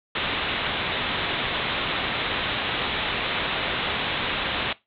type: low-pass noise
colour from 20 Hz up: white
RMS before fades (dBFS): -27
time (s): 0.15-4.73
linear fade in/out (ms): 5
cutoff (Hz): 3800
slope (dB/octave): 96
effects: noise-tail reverb RT60 0.2 s tail -19 dB re dry